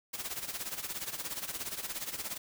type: noise with tremolo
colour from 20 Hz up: white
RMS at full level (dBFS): -36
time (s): 0.13-2.38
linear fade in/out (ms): 10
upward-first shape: sine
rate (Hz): 17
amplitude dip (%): 75
effects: none